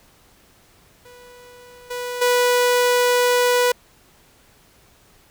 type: tone with level steps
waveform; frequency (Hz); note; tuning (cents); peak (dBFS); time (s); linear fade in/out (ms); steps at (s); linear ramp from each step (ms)
sawtooth; 491.3; B4; -9; -39 / -22 / -11; 1.05-3.72; 5; 1.9 / 2.21; 10
effects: pink hiss -54 dBFS RMS until 5.3 s